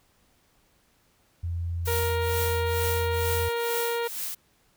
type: tone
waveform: sine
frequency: 85.4 Hz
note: F2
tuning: 38 cents flat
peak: -27 dBFS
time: 1.43-3.49 s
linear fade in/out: 10 ms
type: noise with tremolo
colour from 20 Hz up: blue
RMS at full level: -31 dBFS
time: 1.85-4.35 s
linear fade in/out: 10 ms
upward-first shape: triangle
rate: 2.2 Hz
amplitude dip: 90%
type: harmonic tone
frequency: 469.1 Hz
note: A#4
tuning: 11 cents sharp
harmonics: 1 / 2 / 3 / 4 / 5 / 6 / 7 / 8 / 9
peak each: -27 / -33 / -37 / -39 / -41 / -43 / -44 / -45 / -46 dBFS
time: 1.87-4.08 s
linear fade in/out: 10 ms
effects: pink hiss -65 dBFS RMS until 4.76 s